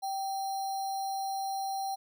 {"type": "tone with sample-and-hold", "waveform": "sine", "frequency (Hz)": 778, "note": "G5", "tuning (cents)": -13, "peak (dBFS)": -31, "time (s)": [0.02, 1.96], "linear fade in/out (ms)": 20, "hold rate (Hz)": 4900, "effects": []}